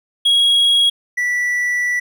triangle tone pair in turn, 3308 / 1960.7 Hz, G#7 / B6, -8 / -13 cents, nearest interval major sixth, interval 905 cents, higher first, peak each -9 / -14 dBFS, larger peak first, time 0.25-0.9 / 1.17-2 s, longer second, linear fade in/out 10 ms, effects none

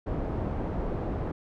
pink low-pass noise, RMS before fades -31 dBFS, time 0.06-1.32 s, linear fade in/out 10 ms, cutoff 690 Hz, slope 12 dB/octave, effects none

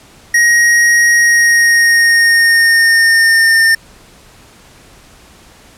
square tone with pitch glide, 1884 to 1809.3 Hz, A#6 to A6, +18 to +48 cents, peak -7 dBFS, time 0.34-3.75 s, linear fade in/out 5 ms, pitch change -70 cents, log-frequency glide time 1.13-3.62 s, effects pink hiss -42 dBFS RMS until 5.77 s + low-pass 11000 Hz 12 dB/octave

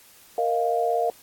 sine chord, Bb suspended fourth, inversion none, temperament equal, 466.2 / 622.3 / 698.5 Hz, Bb4 / Eb5 / F5, 0 / 0 / 0 cents, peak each -25 / -28 / -23 dBFS, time 0.38-1.1 s, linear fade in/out 2 ms, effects white hiss -52 dBFS RMS until 1.22 s + AAC 64 kbps

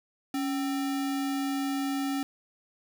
sine tone with sample-and-hold, 277.2 Hz, C#4, in tune, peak -27 dBFS, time 0.34-2.23 s, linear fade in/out 2 ms, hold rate 1050 Hz, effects none

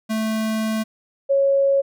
square / sine tone pair in turn, 219.5 / 551.4 Hz, A3 / C#5, -4 / -9 cents, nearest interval octave + major third, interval 1595 cents, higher second, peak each -21 / -14 dBFS, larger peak second, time 0.09-0.84 / 1.29-1.82 s, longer first, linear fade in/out 20 ms, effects none

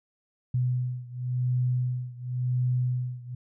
sine beating tone pair, 124.8 / 125.73 Hz, B2 / B2, +19 / +31 cents, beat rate 0.93 Hz, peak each -27 / -29 dBFS, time 0.54-3.35 s, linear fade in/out 5 ms, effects none

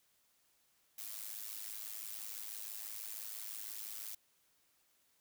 blue noise with amplitude modulation, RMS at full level -42 dBFS, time 0.98-4.15 s, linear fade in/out 5 ms, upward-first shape sine, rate 106 Hz, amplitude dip 80%, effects white hiss -74 dBFS RMS until 5.2 s

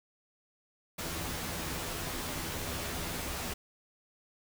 pink noise with comb filter, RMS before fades -37 dBFS, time 0.98-3.54 s, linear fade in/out 10 ms, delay 12 ms, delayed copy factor +0.6, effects none

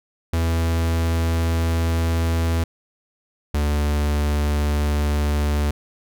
45% pulse tone pair in turn, 82.8 / 73.62 Hz, E2 / D2, +8 / +5 cents, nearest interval major second, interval 203 cents, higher first, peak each -18 dBFS, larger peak neither, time 0.33-2.64 / 3.54-5.71 s, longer first, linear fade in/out 5 ms, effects none

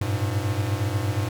square tone cluster, 97.4 / 105.8 / 119.5 Hz, G2 / G#2 / A#2, -11 / +33 / +43 cents, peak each -27 / -28 / -30 dBFS, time 0.01-1.29 s, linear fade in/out 5 ms, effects none

